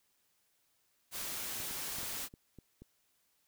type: noise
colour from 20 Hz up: white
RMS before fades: -40 dBFS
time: 1.11-2.29 s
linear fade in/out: 50 ms
type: clicks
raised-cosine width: 3 ms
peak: -38 dBFS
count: 7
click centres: 1.602 / 1.711 / 1.985 / 2.031 / 2.339 / 2.587 / 2.82 s
effects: white hiss -75 dBFS RMS until 3.47 s